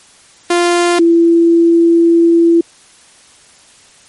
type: tone pair in turn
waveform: sawtooth / sine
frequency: 348.1 / 336.2 Hz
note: F4 / E4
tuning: -6 / +34 cents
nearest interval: minor second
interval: 60 cents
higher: first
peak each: -5 dBFS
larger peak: neither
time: 0.5-0.99 / 0.99-2.61 s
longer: second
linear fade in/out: 5 ms
effects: white hiss -44 dBFS RMS until 4.08 s + MP3 48 kbps